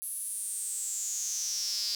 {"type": "tone with high-pass filter sweep", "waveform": "square", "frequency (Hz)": 110, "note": "A2", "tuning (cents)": 0, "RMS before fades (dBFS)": -34, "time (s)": [0.02, 1.95], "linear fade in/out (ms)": 0, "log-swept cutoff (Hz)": [11000, 4800], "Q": 8.8, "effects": []}